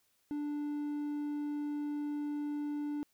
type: tone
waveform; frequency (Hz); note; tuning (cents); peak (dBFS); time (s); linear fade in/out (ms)
triangle; 293.7; D4; 0; -32; 0.31-3.03; 0
effects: white hiss -74 dBFS RMS until 3.13 s